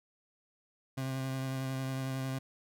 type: tone with vibrato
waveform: 30% pulse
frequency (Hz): 132.4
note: C3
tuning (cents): +21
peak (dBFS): -31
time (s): 0.97-2.39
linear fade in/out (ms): 10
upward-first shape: triangle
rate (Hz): 11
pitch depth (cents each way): 19
effects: none